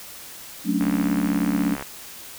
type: chord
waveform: sine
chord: D major seventh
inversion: first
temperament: equal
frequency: 185 / 220 / 277.2 / 293.7 Hz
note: F#3 / A3 / C#4 / D4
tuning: 0 / 0 / 0 / 0 cents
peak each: -25 dBFS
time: 0.64-1.77 s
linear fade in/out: 50 ms
type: click train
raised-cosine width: 0.5 ms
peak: -16 dBFS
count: 71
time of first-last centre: 0.81-1.824 s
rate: 69 Hz
effects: white hiss -40 dBFS RMS until 2.38 s